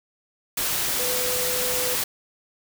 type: tone in noise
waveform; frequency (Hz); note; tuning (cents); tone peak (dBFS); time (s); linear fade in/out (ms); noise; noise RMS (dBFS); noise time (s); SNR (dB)
sine; 500; B4; +21; -29; 0.99-1.95; 5; white; -25; 0.57-2.04; -7
effects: none